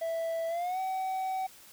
triangle tone with pitch glide, 659.3 to 757.3 Hz, E5 to F#5, 0 to +40 cents, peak -28 dBFS, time 0.01-1.47 s, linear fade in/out 10 ms, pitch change +240 cents, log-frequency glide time 0.48-0.79 s, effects white hiss -54 dBFS RMS until 1.72 s

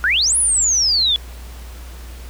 sine exponential two-way sweep, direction up then down, 1396.9 to 10580 to 3376 Hz, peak -13 dBFS, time 0.04-1.16 s, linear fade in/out 0 ms, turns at 0.37 s, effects added 60 Hz sine -32 dBFS peak until 2.29 s + pink hiss -42 dBFS RMS until 2.29 s

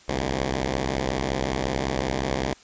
5% pulse beating tone pair, 65.41 / 74.31 Hz, C2 / D2, 0 / +21 cents, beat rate 8.9 Hz, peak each -14 / -19 dBFS, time 0.08-2.54 s, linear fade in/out 10 ms, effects white hiss -52 dBFS RMS until 2.63 s + resampled to 16000 Hz

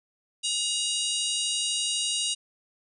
harmonic tone, 952 Hz, A#5, 36 cents sharp, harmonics 3 / 4 / 5 / 6 / 7 / 8 / 9 / 10, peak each -30 / -31 / -36 / -38 / -35 / -38 / -35 / -37 dBFS, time 0.43-2.35 s, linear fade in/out 20 ms, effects none

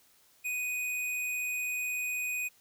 square tone, 2489 Hz, D#7, in tune, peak -32 dBFS, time 0.44-2.49 s, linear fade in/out 20 ms, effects white hiss -64 dBFS RMS until 2.6 s

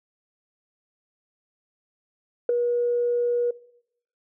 sine tone with ADSR envelope, 481.3 Hz, B4, 45 cents flat, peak -13 dBFS, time 2.49-3.51 s, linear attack 3 ms, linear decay 11 ms, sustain -7 dB, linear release 6 ms, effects noise-tail reverb RT60 0.7 s tail -20 dB re dry + tanh soft clip ceiling -13 dBFS

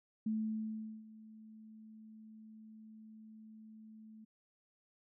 sine tone with ADSR envelope, 218.3 Hz, A3, 13 cents flat, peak -32 dBFS, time 0.26-4.25 s, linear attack 6 ms, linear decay 770 ms, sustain -20 dB, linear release 11 ms, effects none

